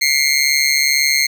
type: tone with amplitude modulation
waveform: 20% pulse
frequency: 2128 Hz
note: C7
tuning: 29 cents sharp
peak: -4 dBFS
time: 0.01-1.27 s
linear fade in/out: 10 ms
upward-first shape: sine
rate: 142 Hz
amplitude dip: 80%
effects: none